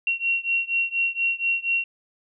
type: beating tone pair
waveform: sine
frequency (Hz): 2737 / 2741.2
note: F7 / F7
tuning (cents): -36 / -33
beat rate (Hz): 4.2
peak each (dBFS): -24 / -25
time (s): 0.07-1.84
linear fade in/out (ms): 2
effects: none